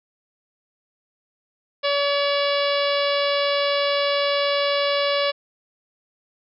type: harmonic tone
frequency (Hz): 569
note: C#5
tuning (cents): +45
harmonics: 1 / 2 / 3 / 4 / 5 / 6 / 7 / 8 / 9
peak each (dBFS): -21 / -27 / -31 / -30 / -30 / -30 / -31 / -35 / -35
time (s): 1.83-5.32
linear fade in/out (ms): 20
effects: none